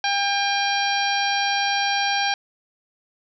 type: harmonic tone with a mistuned harmonic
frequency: 801 Hz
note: G5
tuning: 37 cents sharp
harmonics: 1 / 2 / 3 / 4 / 5 / 6 / 7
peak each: -23 / -26 / -28 / -29 / -30 / -31 / -31 dBFS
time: 0.04-2.34 s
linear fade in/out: 2 ms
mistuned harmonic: 6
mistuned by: -65 cents
effects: none